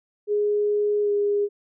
sine tone with pitch glide, 415.3 to 409.1 Hz, G#4 to G#4, 0 to -26 cents, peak -19 dBFS, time 0.27-1.49 s, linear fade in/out 50 ms, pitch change -26 cents, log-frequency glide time 1.02-1.11 s, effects none

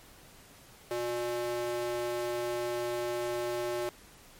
square tone with high-pass filter, 120 Hz, B2, 49 cents flat, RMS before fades -33 dBFS, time 0.91-3.89 s, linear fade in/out 0 ms, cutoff 450 Hz, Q 5.9, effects pink hiss -55 dBFS RMS until 4.39 s + MP3 64 kbps

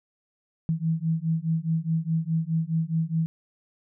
sine beating tone pair, 160 / 164.8 Hz, D#3 / E3, +49 / 0 cents, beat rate 4.8 Hz, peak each -26 dBFS, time 0.69-3.26 s, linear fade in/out 0 ms, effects none

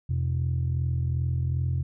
sine tone pair together, 85.5 / 128.1 Hz, F2 / C3, -36 / -36 cents, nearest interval perfect fifth, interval 700 cents, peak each -25 dBFS, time 0.09-1.83 s, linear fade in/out 10 ms, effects tanh soft clip ceiling -19 dBFS

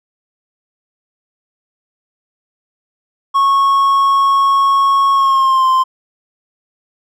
triangle tone with pitch glide, 1100 to 1043.7 Hz, C#6 to C6, -14 to -5 cents, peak -7 dBFS, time 3.34-5.84 s, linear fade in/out 20 ms, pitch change -91 cents, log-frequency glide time 5.13-5.68 s, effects none

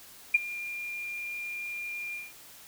sine tone with ADSR envelope, 2402 Hz, D7, 38 cents sharp, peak -15 dBFS, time 0.34-2.33 s, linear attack 8 ms, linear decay 23 ms, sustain -19 dB, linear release 190 ms, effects white hiss -51 dBFS RMS until 2.67 s

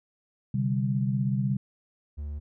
sine chord, C suspended second, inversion none, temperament just, 130.81 / 147.16 / 196.22 Hz, C3 / D3 / G3, 0 / +4 / +2 cents, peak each -26 / -32 / -28 dBFS, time 0.54-1.57 s, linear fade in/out 5 ms
triangle tone, 73.42 Hz, D2, in tune, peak -30 dBFS, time 2.17-2.4 s, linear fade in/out 20 ms
effects none

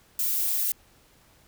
violet noise, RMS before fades -26 dBFS, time 0.19-0.72 s, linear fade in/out 2 ms, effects pink hiss -59 dBFS RMS until 1.47 s

